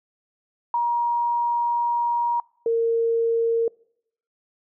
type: tone pair in turn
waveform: sine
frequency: 949 / 459.7 Hz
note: A#5 / A#4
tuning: +31 / -24 cents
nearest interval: octave + minor second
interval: 1255 cents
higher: first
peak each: -19 / -18 dBFS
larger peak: second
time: 0.74-2.4 / 2.66-3.68 s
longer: first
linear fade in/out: 2 ms
effects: noise-tail reverb RT60 0.7 s tail -25 dB re dry